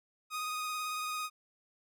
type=tone with vibrato; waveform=sawtooth; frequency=1244.5 Hz; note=D#6; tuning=in tune; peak=-31 dBFS; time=0.3-1.3 s; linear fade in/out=50 ms; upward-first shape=triangle; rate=18 Hz; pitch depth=22 cents each way; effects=none